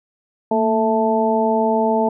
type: harmonic tone with a mistuned harmonic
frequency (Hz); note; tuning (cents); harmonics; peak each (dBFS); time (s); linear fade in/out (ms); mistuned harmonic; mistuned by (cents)
220; A3; 0; 1 / 2 / 3 / 4; -20 / -20 / -20 / -20; 0.51-2.09; 5; 1; +56
effects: none